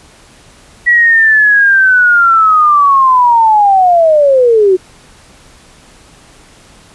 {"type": "linear sweep", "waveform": "sine", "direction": "down", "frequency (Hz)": [1940, 359.5], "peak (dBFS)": -4, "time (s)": [0.86, 4.77], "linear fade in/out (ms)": 20, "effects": ["pink hiss -41 dBFS RMS until 6.94 s", "resampled to 24000 Hz"]}